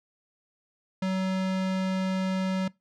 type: tone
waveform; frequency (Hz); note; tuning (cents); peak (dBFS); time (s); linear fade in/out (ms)
square; 188.5; F#3; +32; -26; 1.02-2.68; 5
effects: noise-tail reverb RT60 0.2 s tail -22 dB re dry + low-pass 5000 Hz 12 dB/octave